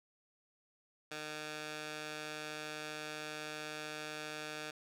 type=tone with band-pass filter; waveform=15% pulse; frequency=152.6 Hz; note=D#3; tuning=33 cents flat; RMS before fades=-44 dBFS; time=1.11-4.71 s; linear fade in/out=5 ms; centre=3000 Hz; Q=0.54; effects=none